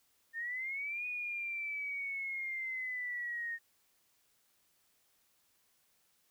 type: linear two-way sweep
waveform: sine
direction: up then down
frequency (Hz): 1800 to 2475 to 1841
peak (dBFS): -36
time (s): 0.33-3.59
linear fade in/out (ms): 50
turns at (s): 1.06
effects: white hiss -73 dBFS RMS until 6.3 s